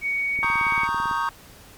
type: tone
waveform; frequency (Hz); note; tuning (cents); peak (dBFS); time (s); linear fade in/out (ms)
sine; 2240; C#7; +18; -22; 0.01-0.88; 50
type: click train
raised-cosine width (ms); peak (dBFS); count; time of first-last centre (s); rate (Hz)
3; -24; 14; 0.39-1.112; 18
type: chord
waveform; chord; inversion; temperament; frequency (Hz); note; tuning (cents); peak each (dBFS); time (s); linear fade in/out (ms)
triangle; Eb dominant seventh; second; equal; 932.3 / 1108.7 / 1244.5 / 1568; Bb5 / Db6 / Eb6 / G6; 0 / 0 / 0 / 0; -25 / -25 / -27 / -28; 0.43-1.29; 0
effects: pink hiss -48 dBFS RMS until 1.77 s + Opus 48 kbps